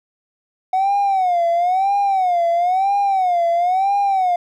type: tone with vibrato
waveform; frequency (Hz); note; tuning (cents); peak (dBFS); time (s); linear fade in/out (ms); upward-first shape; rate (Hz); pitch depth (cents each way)
triangle; 740; F#5; 0; -11; 0.73-4.36; 5; sine; 1; 150
effects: tanh soft clip ceiling -10 dBFS